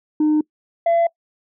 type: tone pair in turn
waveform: sine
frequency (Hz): 305 / 676.4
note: D#4 / E5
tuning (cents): -34 / +44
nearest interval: octave + major second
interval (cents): 1378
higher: second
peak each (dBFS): -11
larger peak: neither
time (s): 0.2-0.41 / 0.86-1.07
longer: neither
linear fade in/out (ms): 5
effects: noise-tail reverb RT60 0.1 s tail -24 dB re dry + tanh soft clip ceiling -12 dBFS